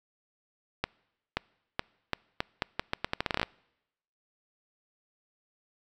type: accelerating click train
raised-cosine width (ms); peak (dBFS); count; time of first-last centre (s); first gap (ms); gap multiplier
0.3; -11; 18; 0.84-3.43; 530; 0.8
effects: noise-tail reverb RT60 0.9 s tail -26 dB re dry